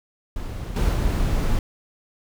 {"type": "noise with level steps", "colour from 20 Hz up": "brown", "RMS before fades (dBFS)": [-30, -19, -21], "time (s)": [0.36, 1.59], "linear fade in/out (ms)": 2, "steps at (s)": [0.76, 0.93], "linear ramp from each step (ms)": 2, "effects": []}